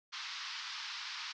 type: band-pass noise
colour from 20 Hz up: white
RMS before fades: -43 dBFS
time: 0.12-1.33 s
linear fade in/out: 20 ms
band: 950 to 5400 Hz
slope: 48 dB/octave
effects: none